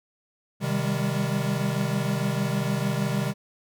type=chord; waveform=square; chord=Ab major seventh; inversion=first; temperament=equal with one note detuned; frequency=130.81 / 155.56 / 196 / 202.6 Hz; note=C3 / Eb3 / G3 / Ab3; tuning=0 / 0 / 0 / -43 cents; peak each=-29 / -30 / -31 / -31 dBFS; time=0.6-3.34 s; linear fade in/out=50 ms; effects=none